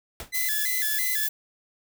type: noise with exponential decay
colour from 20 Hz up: pink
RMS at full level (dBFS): -31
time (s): 0.2-0.33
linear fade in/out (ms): 1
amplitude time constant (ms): 28
type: tone with vibrato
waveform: sawtooth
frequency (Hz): 1864.7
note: A#6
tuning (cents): 0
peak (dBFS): -26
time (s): 0.32-1.28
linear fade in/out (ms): 20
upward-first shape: square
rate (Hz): 3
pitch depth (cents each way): 140
type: noise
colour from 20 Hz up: violet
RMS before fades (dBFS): -27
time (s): 0.34-1.29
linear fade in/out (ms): 10
effects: none